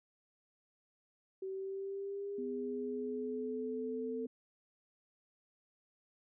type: linear sweep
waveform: sine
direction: up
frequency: 380.7 to 449.7 Hz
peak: -38 dBFS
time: 1.42-4.26 s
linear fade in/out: 5 ms
type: tone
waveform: sine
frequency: 252.5 Hz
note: B3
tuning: 39 cents sharp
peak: -40 dBFS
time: 2.38-4.27 s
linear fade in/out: 5 ms
effects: none